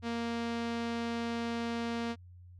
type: tone with low-pass filter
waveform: sawtooth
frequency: 233.1 Hz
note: A#3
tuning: in tune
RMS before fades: -35 dBFS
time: 0.02-2.16 s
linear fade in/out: 50 ms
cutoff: 4600 Hz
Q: 0.95
effects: added 89 Hz sine -50 dBFS peak until 2.59 s